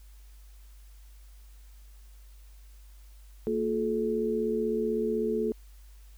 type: tone cluster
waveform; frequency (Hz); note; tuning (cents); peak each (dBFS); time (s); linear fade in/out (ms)
sine; 228.5 / 353.7 / 429.7; A#3 / F4 / A4; -34 / +22 / -41; -31 / -33 / -28; 3.47-5.52; 0
effects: added 50 Hz sine -48 dBFS peak until 6.17 s + white hiss -63 dBFS RMS until 6.17 s